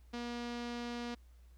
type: tone with low-pass filter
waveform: sawtooth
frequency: 239.2 Hz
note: A#3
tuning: 45 cents sharp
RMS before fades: -41 dBFS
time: 0.13-1.15 s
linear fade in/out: 10 ms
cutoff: 4700 Hz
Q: 1.5
effects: added 60 Hz sine -56 dBFS peak until 1.57 s + pink hiss -73 dBFS RMS until 1.57 s